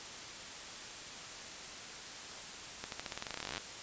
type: accelerating click train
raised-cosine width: 0.2 ms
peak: -21 dBFS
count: 23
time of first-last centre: 2.84-3.579 s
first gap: 82 ms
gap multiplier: 0.9
effects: white hiss -46 dBFS RMS until 3.82 s + resampled to 16000 Hz